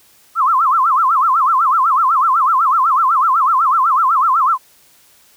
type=tone with vibrato; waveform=sine; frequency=1174.7 Hz; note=D6; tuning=in tune; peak=-10 dBFS; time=0.35-4.58 s; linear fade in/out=50 ms; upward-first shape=sine; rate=8 Hz; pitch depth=260 cents each way; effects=white hiss -50 dBFS RMS until 5.36 s